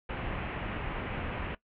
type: low-pass noise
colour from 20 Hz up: pink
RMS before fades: -36 dBFS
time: 0.09-1.55 s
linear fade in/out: 5 ms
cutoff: 2900 Hz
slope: 48 dB/octave
effects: noise-tail reverb RT60 0.1 s tail -18 dB re dry